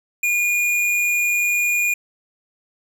sine tone with hard clipping, 2433 Hz, D#7, 39 cents flat, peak -18 dBFS, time 0.23-1.94 s, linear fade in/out 5 ms, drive 14 dB, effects none

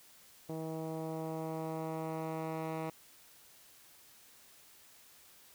10% pulse tone with low-pass filter sweep, 160 Hz, D#3, 49 cents sharp, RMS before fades -39 dBFS, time 0.49-2.9 s, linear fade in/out 5 ms, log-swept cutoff 570 to 2000 Hz, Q 0.8, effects white hiss -60 dBFS RMS until 5.54 s

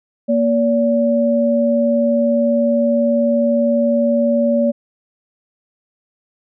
sine tone pair together, 234.8 / 573.2 Hz, A#3 / D5, +13 / -42 cents, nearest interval octave + minor third, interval 1545 cents, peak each -15 dBFS, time 0.28-4.72 s, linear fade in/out 20 ms, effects none

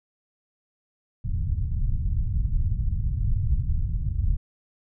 pink low-pass noise, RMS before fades -24 dBFS, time 1.24-4.37 s, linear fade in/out 10 ms, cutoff 120 Hz, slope 24 dB/octave, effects none

